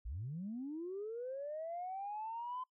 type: linear sweep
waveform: sine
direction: up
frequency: 46.25 to 1028 Hz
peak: -39 dBFS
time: 0.05-2.64 s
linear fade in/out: 10 ms
effects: noise-tail reverb RT60 0.1 s tail -22 dB re dry + tanh soft clip ceiling -35 dBFS